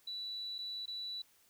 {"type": "tone with dropouts", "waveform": "sine", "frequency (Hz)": 3951, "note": "B7", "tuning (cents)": 0, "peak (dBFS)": -39, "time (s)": [0.07, 1.22], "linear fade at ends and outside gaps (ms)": 5, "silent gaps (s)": [[0.583, 0.587], [0.858, 0.878]], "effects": ["white hiss -68 dBFS RMS until 1.49 s"]}